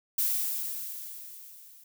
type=noise with level ramp; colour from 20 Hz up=violet; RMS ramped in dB=-26 to -54 dBFS; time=0.18-1.84 s; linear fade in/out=5 ms; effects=none